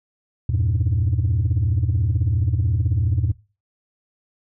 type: chord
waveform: sine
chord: E diminished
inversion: none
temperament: equal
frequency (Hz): 82.41 / 98 / 116.54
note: E2 / G2 / Bb2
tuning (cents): 0 / 0 / 0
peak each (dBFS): -20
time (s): 0.49-3.32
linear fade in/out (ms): 5
effects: noise-tail reverb RT60 0.3 s tail -19 dB re dry + tanh soft clip ceiling -13 dBFS